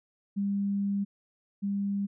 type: tone pair in turn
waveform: sine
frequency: 200 / 200 Hz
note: G3 / G3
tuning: +35 / +35 cents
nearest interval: unison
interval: 0 cents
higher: neither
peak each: -26 / -27 dBFS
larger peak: first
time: 0.36-1.05 / 1.62-2.07 s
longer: first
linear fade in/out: 20 ms
effects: none